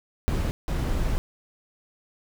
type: noise bursts at uneven times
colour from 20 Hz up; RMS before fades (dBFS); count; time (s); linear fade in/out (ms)
brown; -25; 2; 0.28-0.51 / 0.68-1.18; 0
effects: none